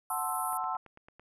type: chord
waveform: sine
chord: F# half-diminished seventh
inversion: none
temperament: equal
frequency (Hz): 740 / 880 / 1046.5 / 1318.5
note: F#5 / A5 / C6 / E6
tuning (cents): 0 / 0 / 0 / 0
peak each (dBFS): -36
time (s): 0.1-0.77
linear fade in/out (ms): 5
type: band-pass noise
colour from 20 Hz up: white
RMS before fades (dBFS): -41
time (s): 0.1-0.57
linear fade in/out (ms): 0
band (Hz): 9600 to 12000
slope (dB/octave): 96
type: click train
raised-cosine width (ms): 0.5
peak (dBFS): -37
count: 7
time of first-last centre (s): 0.53-1.196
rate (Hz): 9.01
effects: none